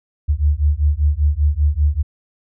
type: beating tone pair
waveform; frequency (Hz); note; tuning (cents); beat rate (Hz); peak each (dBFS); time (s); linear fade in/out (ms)
sine; 71.5 / 76.6; D2 / D#2; -46 / -27; 5.1; -16; 0.28-2.03; 20
effects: none